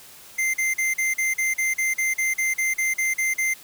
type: tone bursts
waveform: square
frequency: 2086 Hz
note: C7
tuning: 6 cents flat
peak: -21 dBFS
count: 16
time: 0.38-3.54 s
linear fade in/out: 10 ms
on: 160 ms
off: 40 ms
effects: white hiss -46 dBFS RMS until 3.63 s